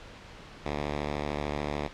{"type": "tone with vibrato", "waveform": "5% pulse", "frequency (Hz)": 73.42, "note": "D2", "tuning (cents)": 0, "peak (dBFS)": -19, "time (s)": [0.65, 1.88], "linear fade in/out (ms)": 10, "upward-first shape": "square", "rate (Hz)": 15, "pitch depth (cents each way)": 11, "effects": ["pink hiss -47 dBFS RMS until 1.93 s", "low-pass 4000 Hz 12 dB/octave"]}